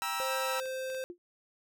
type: chord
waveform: sawtooth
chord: E diminished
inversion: first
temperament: just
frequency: 791.1 / 949.3 / 1318.5 Hz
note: G5 / Bb5 / E6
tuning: +16 / +31 / 0 cents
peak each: -36 / -33 / -31 dBFS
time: 0.02-0.6 s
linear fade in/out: 0 ms
type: tone with pitch glide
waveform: square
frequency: 526 to 521.5 Hz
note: C5 to C5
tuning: +9 to -6 cents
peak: -35 dBFS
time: 0.2-1.04 s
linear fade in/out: 0 ms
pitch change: -15 cents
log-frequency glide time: 0.41-0.55 s
type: clicks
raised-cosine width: 0.2 ms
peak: -34 dBFS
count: 4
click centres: 0.586 / 0.657 / 0.901 / 0.947 s
type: tone with exponential decay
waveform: sine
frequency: 350.6 Hz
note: F4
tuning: 7 cents sharp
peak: -35 dBFS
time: 1.1-1.18 s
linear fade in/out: 0 ms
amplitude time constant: 17 ms
effects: none